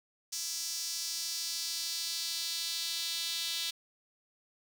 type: tone with high-pass filter sweep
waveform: sawtooth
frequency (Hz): 333.4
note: E4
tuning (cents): +20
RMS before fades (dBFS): -36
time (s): 0.32-3.71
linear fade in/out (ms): 10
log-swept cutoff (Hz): 5600 to 3700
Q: 2.7
effects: none